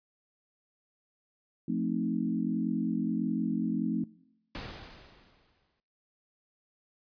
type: chord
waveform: sine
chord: F dominant seventh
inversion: none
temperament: equal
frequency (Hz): 174.61 / 220 / 261.6 / 311.1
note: F3 / A3 / C4 / Eb4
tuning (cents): 0 / 0 / 0 / 0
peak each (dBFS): -34 / -32 / -33 / -36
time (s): 1.68-4.04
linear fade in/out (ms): 5
type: noise with exponential decay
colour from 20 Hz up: pink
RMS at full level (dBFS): -38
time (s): 4.55-5.8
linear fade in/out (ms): 0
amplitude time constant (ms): 270
effects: noise-tail reverb RT60 1.0 s tail -24 dB re dry + resampled to 11025 Hz